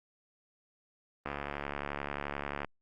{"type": "click train", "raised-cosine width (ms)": 0.5, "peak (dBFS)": -20, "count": 100, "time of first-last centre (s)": [1.26, 2.647], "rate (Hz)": 71.4, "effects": ["Opus 24 kbps"]}